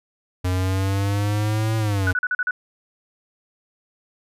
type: exponential two-way sweep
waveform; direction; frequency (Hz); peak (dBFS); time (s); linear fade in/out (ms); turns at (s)
square; up then down; 90.5 to 111.6 to 90.5; -20; 0.44-2.13; 10; 1.77
type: tone bursts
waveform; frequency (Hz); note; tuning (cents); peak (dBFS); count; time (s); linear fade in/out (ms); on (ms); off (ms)
sine; 1480; F#6; 0; -19; 6; 2.07-2.509; 2; 39; 41
effects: resampled to 32000 Hz